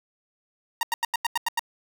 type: tone bursts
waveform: sawtooth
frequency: 932.3 Hz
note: A#5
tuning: in tune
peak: -18 dBFS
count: 8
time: 0.81-1.594 s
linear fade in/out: 2 ms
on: 21 ms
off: 88 ms
effects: none